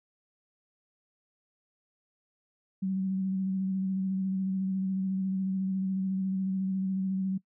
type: tone with vibrato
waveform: sine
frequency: 190.3 Hz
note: F#3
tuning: 49 cents sharp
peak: -27 dBFS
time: 2.82-7.38 s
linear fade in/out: 10 ms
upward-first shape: square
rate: 14 Hz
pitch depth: 18 cents each way
effects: noise-tail reverb RT60 0.1 s tail -21 dB re dry